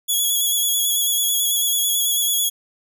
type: tone with vibrato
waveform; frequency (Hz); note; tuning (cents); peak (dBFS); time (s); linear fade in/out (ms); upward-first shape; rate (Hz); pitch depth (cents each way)
5% pulse; 3361; G#7; +20; -10; 0.08-2.5; 20; square; 9.1; 21
effects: none